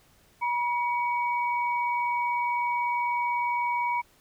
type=tone pair together; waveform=sine; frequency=963.1 / 2259 Hz; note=B5 / C#7; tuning=-44 / +32 cents; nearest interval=octave + minor third; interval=1476 cents; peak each=-25 / -32 dBFS; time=0.41-4.02 s; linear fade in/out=20 ms; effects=pink hiss -61 dBFS RMS until 4.2 s